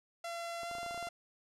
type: tone with pitch glide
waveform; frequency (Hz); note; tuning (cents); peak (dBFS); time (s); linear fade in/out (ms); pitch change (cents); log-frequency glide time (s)
sawtooth; 681 to 690.1; F5 to F5; -44 to -21; -35; 0.24-1.09; 5; +23; 0.62-0.7
type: clicks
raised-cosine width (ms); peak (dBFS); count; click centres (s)
1; -35; 11; 0.633 / 0.713 / 0.752 / 0.784 / 0.831 / 0.863 / 0.91 / 0.945 / 0.977 / 1.027 / 1.071
effects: low-pass 10000 Hz 12 dB/octave